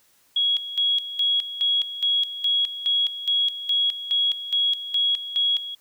sine tone with tremolo, 3322 Hz, G#7, in tune, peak -18 dBFS, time 0.36-5.75 s, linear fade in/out 5 ms, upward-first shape square, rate 2.4 Hz, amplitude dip 75%, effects white hiss -61 dBFS RMS until 5.8 s

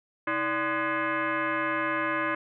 sine tone with frequency modulation, 320.9 Hz, E4, 46 cents flat, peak -25 dBFS, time 0.27-2.35 s, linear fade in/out 5 ms, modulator 452 Hz, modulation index 4, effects none

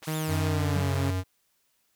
5% pulse linear two-way sweep, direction up then down, 61.74 to 3738 to 61.74 Hz, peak -31 dBFS, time 0.02-0.49 s, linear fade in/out 5 ms, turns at 0.16 s
sawtooth tone with pitch glide, 156.5 to 137.03 Hz, D#3 to C#3, +10 to -20 cents, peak -24 dBFS, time 0.07-1.11 s, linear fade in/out 10 ms, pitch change -230 cents, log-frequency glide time 0.47-0.92 s
square tone, 92.8 Hz, F#2, 6 cents sharp, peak -27 dBFS, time 0.27-1.24 s, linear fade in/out 50 ms
sine tone with exponential decay, 180 Hz, F#3, 47 cents flat, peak -26 dBFS, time 0.76-0.99 s, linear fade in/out 5 ms, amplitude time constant 48 ms
effects white hiss -71 dBFS RMS until 1.95 s

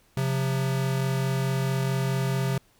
square tone pair together, 133.2 / 177.8 Hz, C3 / F3, +31 / +31 cents, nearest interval perfect fourth, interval 500 cents, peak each -25 / -32 dBFS, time 0.17-2.58 s, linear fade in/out 2 ms, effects pink hiss -62 dBFS RMS until 2.79 s

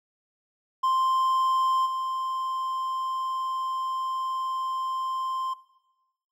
triangle tone with level steps, 1046.5 Hz, C6, in tune, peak -19 / -25 dBFS, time 0.83-5.54 s, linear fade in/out 10 ms, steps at 1.85 s, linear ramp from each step 20 ms, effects noise-tail reverb RT60 1.0 s tail -17 dB re dry

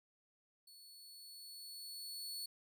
sawtooth tone with level ramp, 4415 Hz, C#8, 8 cents flat, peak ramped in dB -55 to -39 dBFS, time 0.67-2.46 s, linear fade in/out 5 ms, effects none

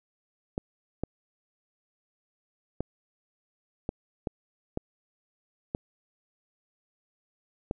clicks, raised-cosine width 2 ms, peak -16 dBFS, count 8, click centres 0.579 / 1.036 / 2.806 / 3.891 / 4.272 / 4.774 / 5.749 / 7.711 s, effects none

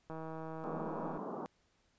click train, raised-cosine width 1 ms, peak -31 dBFS, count 173, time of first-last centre 0.1-1.175 s, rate 160 Hz
pink band-pass noise, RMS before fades -42 dBFS, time 0.64-1.46 s, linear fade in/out 0 ms, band 170 to 1200 Hz, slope 48 dB/octave
effects pink hiss -74 dBFS RMS until 1.98 s + resampled to 16000 Hz

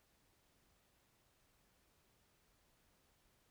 silence, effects pink hiss -75 dBFS RMS until 3.5 s

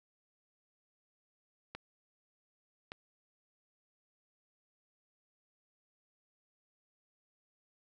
clicks, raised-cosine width 0.3 ms, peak -26 dBFS, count 2, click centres 1.75 / 2.919 s, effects none

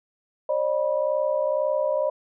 sine tone cluster, 542 / 604 / 978 Hz, C#5 / D5 / B5, -39 / +48 / -17 cents, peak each -25 / -23 / -32 dBFS, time 0.49-2.1 s, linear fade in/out 5 ms, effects none

